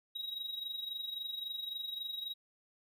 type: tone with amplitude modulation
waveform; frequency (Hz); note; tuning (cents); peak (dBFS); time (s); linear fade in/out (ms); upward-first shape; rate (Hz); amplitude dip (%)
triangle; 3822; A#7; +43; -34; 0.15-2.34; 10; sine; 23.7; 65
effects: none